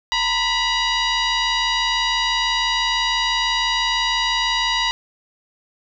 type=tone with frequency modulation; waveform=sine; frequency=923 Hz; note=A#5; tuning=17 cents flat; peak=-17 dBFS; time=0.12-4.91 s; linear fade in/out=0 ms; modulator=966 Hz; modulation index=4.1; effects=none